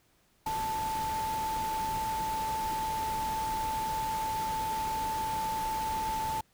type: tone in noise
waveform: sine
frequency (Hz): 880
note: A5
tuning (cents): 0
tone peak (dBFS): -30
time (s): 0.46-6.41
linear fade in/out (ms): 5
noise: pink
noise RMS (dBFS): -40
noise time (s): 0.46-6.41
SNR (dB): +7
effects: pink hiss -68 dBFS RMS until 6.53 s